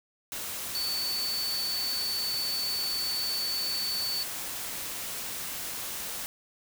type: tone in noise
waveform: sine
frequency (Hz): 4486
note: C#8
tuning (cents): +20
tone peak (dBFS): -29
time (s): 0.75-4.23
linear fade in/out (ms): 0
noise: white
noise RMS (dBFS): -36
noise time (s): 0.32-6.26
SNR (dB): +4
effects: none